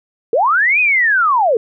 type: linear two-way sweep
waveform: sine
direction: up then down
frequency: 415.3 to 2539 to 415.3 Hz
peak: -10 dBFS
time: 0.33-1.57 s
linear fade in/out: 2 ms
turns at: 0.8 s
effects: none